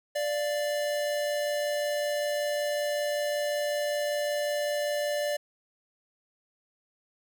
square tone pair together, 587.3 / 692.6 Hz, D5 / F5, 0 / -15 cents, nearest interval minor third, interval 285 cents, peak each -28 / -39 dBFS, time 0.15-5.37 s, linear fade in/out 10 ms, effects none

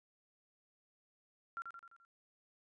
sine tone with echo, 1374 Hz, F6, 29 cents flat, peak -39 dBFS, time 1.57-1.62 s, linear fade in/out 0 ms, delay 86 ms, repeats 5, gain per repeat -5 dB, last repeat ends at 2.05 s, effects resampled to 22050 Hz

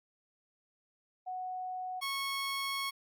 sine / 15% pulse tone pair in turn, 739 / 1099.3 Hz, F#5 / C#6, -2 / -15 cents, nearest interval perfect fifth, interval 687 cents, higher second, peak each -36 / -27 dBFS, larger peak second, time 1.26-2.01 / 2.01-2.91 s, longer second, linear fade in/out 20 ms, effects AAC 64 kbps

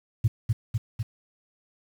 sine tone with echo, 111 Hz, A2, 16 cents sharp, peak -15 dBFS, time 0.24-0.28 s, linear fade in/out 10 ms, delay 250 ms, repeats 3, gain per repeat -3 dB, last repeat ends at 1.03 s, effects tanh soft clip ceiling -13 dBFS + 8-bit

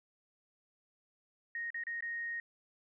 sine tone with dropouts, 1864.7 Hz, A#6, in tune, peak -36 dBFS, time 1.55-2.4 s, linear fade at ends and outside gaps 2 ms, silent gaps 1.704-1.744 / 1.837-1.868 / 2.007-2.024 s, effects none

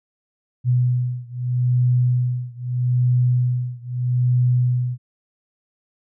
sine beating tone pair, 123.8 / 124.59 Hz, B2 / B2, +5 / +16 cents, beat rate 0.79 Hz, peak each -19 / -20 dBFS, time 0.64-4.98 s, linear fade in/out 50 ms, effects none

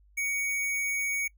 sine tone with sample-and-hold, 2246 Hz, C#7, 22 cents sharp, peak -27 dBFS, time 0.17-1.28 s, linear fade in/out 10 ms, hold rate 8820 Hz, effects noise-tail reverb RT60 0.1 s tail -22 dB re dry + added 50 Hz sine -57 dBFS peak until 1.37 s

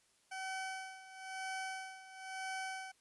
20% pulse tone with tremolo, 760 Hz, F#5, 46 cents sharp, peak -34 dBFS, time 0.31-2.92 s, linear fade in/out 10 ms, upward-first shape sine, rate 1 Hz, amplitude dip 80%, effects white hiss -72 dBFS RMS until 3 s + resampled to 24000 Hz

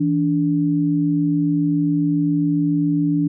sine tone pair together, 163.08 / 290.3 Hz, E3 / D4, -18 / -20 cents, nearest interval minor seventh, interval 998 cents, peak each -20 / -17 dBFS, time 0-3.28 s, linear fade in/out 10 ms, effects none

